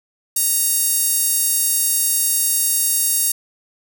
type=tone with high-pass filter; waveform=5% pulse; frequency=930 Hz; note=A#5; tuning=4 cents flat; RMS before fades=-18 dBFS; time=0.36-3.32 s; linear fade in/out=5 ms; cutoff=9700 Hz; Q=0.66; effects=none